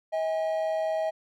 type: tone pair together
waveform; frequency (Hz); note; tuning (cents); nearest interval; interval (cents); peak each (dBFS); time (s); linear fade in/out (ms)
triangle; 639 / 814.4; D#5 / G#5; +46 / -34; major third; 420; -24 / -32; 0.12-1.11; 20
effects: none